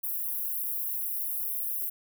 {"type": "high-pass noise", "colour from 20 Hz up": "white", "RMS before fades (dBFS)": -32, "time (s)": [0.03, 1.9], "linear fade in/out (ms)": 10, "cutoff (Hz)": 11000, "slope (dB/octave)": 48, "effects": []}